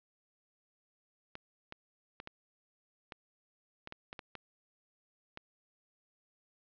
clicks, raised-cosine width 0.3 ms, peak -27 dBFS, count 11, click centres 1.354 / 1.724 / 2.201 / 2.274 / 3.122 / 3.874 / 3.924 / 4.129 / 4.192 / 4.353 / 5.374 s, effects low-pass 5000 Hz 12 dB/octave

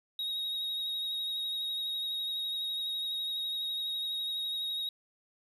triangle tone with vibrato, 3776 Hz, A#7, 22 cents sharp, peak -31 dBFS, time 0.19-4.89 s, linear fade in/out 2 ms, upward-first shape sine, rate 12 Hz, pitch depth 19 cents each way, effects none

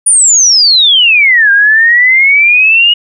sine exponential two-way sweep, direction down then up, 9700 to 1593 to 2902 Hz, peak -3 dBFS, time 0.06-2.94 s, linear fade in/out 10 ms, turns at 1.51 s, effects none

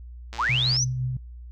click train, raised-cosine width 0.2 ms, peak -20 dBFS, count 51, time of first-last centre 0.33-0.765 s, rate 115 Hz
sine linear sweep, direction up, 740 to 6200 Hz, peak -21 dBFS, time 0.38-0.85 s, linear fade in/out 20 ms
sine tone with tremolo, 127.5 Hz, C3, 44 cents flat, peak -23 dBFS, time 0.49-1.17 s, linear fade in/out 5 ms, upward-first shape triangle, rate 5.9 Hz, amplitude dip 35%
effects noise-tail reverb RT60 0.3 s tail -26 dB re dry + added 60 Hz sine -38 dBFS peak until 1.51 s

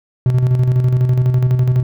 triangle tone with tremolo, 126.2 Hz, B2, 38 cents sharp, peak -7 dBFS, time 0.26-1.83 s, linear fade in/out 2 ms, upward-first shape square, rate 12 Hz, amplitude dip 45%, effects none

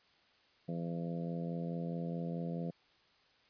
harmonic tone, 84.7 Hz, E2, 48 cents sharp, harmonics 2 / 3 / 4 / 5 / 6 / 7 / 8, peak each -37 / -45 / -50 / -49 / -46 / -53 / -50 dBFS, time 0.68-2.71 s, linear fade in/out 10 ms, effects white hiss -68 dBFS RMS until 3.49 s + resampled to 11025 Hz

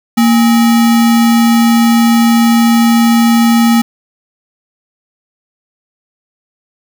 sine tone with sample-and-hold, 231.6 Hz, A#3, 11 cents flat, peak -5 dBFS, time 0.17-3.82 s, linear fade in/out 10 ms, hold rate 1050 Hz, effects none

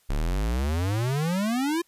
square exponential sweep, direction up, 33.16 to 350.9 Hz, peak -24 dBFS, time 0.09-1.82 s, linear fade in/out 10 ms, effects white hiss -64 dBFS RMS until 1.87 s + resampled to 32000 Hz

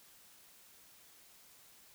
silence, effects white hiss -61 dBFS RMS until 1.94 s

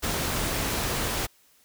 pink noise, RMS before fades -28 dBFS, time 0.02-1.27 s, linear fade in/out 20 ms, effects white hiss -61 dBFS RMS until 1.64 s

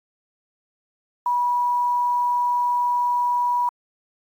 sine tone with quantisation, 973 Hz, B5, 26 cents flat, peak -18 dBFS, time 1.26-3.69 s, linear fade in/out 2 ms, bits 8, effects AAC 64 kbps

